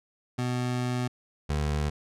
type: tone pair in turn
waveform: 25% pulse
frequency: 124.3 / 74.34 Hz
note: B2 / D2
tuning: +12 / +22 cents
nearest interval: major sixth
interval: 890 cents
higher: first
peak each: -23 / -22 dBFS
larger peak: second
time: 0.38-1.08 / 1.49-1.9 s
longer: first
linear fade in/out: 10 ms
effects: low-pass 9000 Hz 12 dB/octave